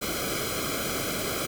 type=noise with comb filter; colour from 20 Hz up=pink; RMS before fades=-30 dBFS; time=0.01-1.47 s; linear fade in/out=20 ms; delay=1.1 ms; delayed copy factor=-0.9; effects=none